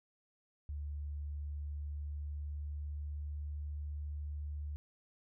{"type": "tone with pitch glide", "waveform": "sine", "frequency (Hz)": [73.1, 73.82], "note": ["D2", "D2"], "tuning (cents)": [-7, 9], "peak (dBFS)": -38, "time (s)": [0.69, 4.76], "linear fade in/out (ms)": 0, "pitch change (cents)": 16, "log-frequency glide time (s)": [1.18, 3.58], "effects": []}